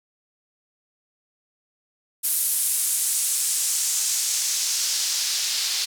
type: noise with band-pass filter sweep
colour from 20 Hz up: white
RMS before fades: -24 dBFS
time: 2.23-5.86 s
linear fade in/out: 20 ms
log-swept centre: 11000 to 4400 Hz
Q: 1.6
effects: none